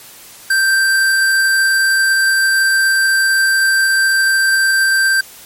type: tone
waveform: square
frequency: 1568 Hz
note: G6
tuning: in tune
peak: -11 dBFS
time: 0.5-5.21 s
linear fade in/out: 5 ms
effects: white hiss -38 dBFS RMS until 5.45 s + MP3 64 kbps